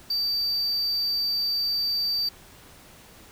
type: tone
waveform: triangle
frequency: 4639 Hz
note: D8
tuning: 22 cents flat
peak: -22 dBFS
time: 0.1-2.29 s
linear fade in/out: 5 ms
effects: pink hiss -50 dBFS RMS until 3.31 s